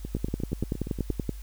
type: two click trains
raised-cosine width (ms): 3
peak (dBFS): -21 / -14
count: 10 / 13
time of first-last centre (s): 0.05-1.105 / 0.15-1.293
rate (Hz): 8.53 / 10.5
effects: added 50 Hz sine -37 dBFS peak until 1.42 s + white hiss -54 dBFS RMS until 1.42 s